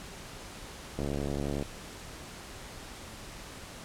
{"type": "click train", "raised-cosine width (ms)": 2, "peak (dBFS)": -20, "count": 46, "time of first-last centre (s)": [0.99, 1.625], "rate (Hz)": 70.9, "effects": ["pink hiss -45 dBFS RMS until 3.84 s", "low-pass 10000 Hz 12 dB/octave"]}